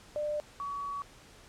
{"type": "tone pair in turn", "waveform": "sine", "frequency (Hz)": [597, 1131.2], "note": ["D5", "C#6"], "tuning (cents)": [28, 35], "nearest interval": "major seventh", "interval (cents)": 1107, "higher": "second", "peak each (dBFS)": [-30, -34], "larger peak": "first", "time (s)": [[0.16, 0.4], [0.6, 1.02]], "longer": "second", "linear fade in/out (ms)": 0, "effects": ["pink hiss -55 dBFS RMS until 1.48 s", "low-pass 9000 Hz 12 dB/octave"]}